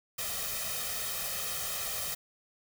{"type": "noise with comb filter", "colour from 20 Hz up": "white", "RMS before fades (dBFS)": -35, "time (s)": [0.18, 2.15], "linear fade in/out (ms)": 10, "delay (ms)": 1.6, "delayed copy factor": 0.95, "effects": []}